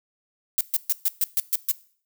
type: noise bursts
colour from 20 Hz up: violet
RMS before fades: -21 dBFS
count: 8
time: 0.58-1.714 s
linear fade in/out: 0 ms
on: 28 ms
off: 130 ms
effects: noise-tail reverb RT60 0.5 s tail -20 dB re dry